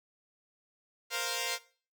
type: chord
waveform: 5% pulse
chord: Bb suspended second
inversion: none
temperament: equal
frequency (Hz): 466.2 / 523.3 / 698.5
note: Bb4 / C5 / F5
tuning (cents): 0 / 0 / 0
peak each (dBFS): -25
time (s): 1.1-1.59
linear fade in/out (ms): 50
effects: noise-tail reverb RT60 0.4 s tail -18 dB re dry